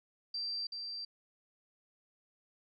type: tone with echo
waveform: sine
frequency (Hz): 4699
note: D8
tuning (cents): 0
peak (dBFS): -35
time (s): 0.34-0.67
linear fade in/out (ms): 5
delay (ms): 380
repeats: 1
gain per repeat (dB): -4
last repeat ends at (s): 1.05
effects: none